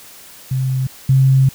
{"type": "tone pair in turn", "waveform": "sine", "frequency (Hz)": [131, 133.29], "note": ["C3", "C3"], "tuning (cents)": [2, 32], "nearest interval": "unison", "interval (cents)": 30, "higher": "second", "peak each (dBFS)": [-15, -8], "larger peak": "second", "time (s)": [[0.51, 0.87], [1.09, 1.49]], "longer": "second", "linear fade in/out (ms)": 5, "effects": ["white hiss -40 dBFS RMS until 1.54 s"]}